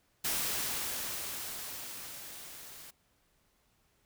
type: noise with level ramp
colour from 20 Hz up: white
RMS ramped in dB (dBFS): -32 to -50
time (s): 0.24-2.91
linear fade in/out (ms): 10
effects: pink hiss -72 dBFS RMS until 4.05 s